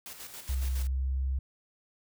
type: noise with tremolo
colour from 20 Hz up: white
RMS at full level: -43 dBFS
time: 0.06-0.87 s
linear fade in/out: 0 ms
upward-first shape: square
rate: 7.2 Hz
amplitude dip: 50%
type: tone with pitch glide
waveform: sine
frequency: 65.41 to 66.25 Hz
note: C2 to C2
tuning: 0 to +22 cents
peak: -27 dBFS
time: 0.49-1.39 s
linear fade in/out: 5 ms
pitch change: +22 cents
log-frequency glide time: 0.71-1.22 s
effects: none